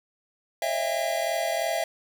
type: tone cluster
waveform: square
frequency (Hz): 547 / 630 / 673 / 804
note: C#5 / D#5 / E5 / G5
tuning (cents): -23 / +21 / +36 / +44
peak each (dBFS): -35 / -32 / -28 / -34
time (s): 0.62-1.84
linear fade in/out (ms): 2
effects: 10-bit